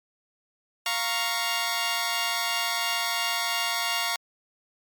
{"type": "chord", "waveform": "10% pulse", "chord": "Bb minor", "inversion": "second", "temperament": "equal", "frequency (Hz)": [698.5, 932.3, 1108.7], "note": ["F5", "Bb5", "Db6"], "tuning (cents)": [0, 0, 0], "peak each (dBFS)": -21, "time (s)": [0.86, 4.16], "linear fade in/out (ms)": 2, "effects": ["MP3 96 kbps"]}